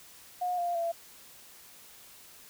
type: tone with pitch steps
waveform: sine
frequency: 720 / 697.5 / 675.7 Hz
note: F#5 / F5 / E5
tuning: -47 / -2 / +43 cents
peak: -28 dBFS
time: 0.41-0.92 s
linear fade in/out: 10 ms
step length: 170 ms
effects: white hiss -53 dBFS RMS until 2.49 s